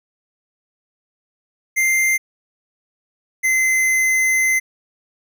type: tone pair in turn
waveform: square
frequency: 2093 / 2057 Hz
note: C7 / C7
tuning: 0 / -30 cents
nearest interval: unison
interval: 30 cents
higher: first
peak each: -15 dBFS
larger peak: neither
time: 1.76-2.18 / 3.43-4.6 s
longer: second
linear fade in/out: 20 ms
effects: none